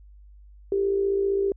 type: tone with amplitude modulation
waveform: sine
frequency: 394.8 Hz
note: G4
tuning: 12 cents sharp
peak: -18 dBFS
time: 0.72-1.52 s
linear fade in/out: 2 ms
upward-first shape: sine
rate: 55.4 Hz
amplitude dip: 55%
effects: added 50 Hz sine -46 dBFS peak until 1.56 s